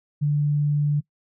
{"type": "tone", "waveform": "sine", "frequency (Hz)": 146.83, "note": "D3", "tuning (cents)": 0, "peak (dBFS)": -18, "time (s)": [0.21, 1.01], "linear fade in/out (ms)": 20, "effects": ["noise-tail reverb RT60 0.1 s tail -22 dB re dry"]}